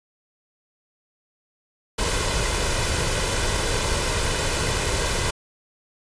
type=noise with comb filter; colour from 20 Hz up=pink; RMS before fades=-23 dBFS; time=1.98-5.31 s; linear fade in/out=10 ms; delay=2 ms; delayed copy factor=+0.5; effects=resampled to 22050 Hz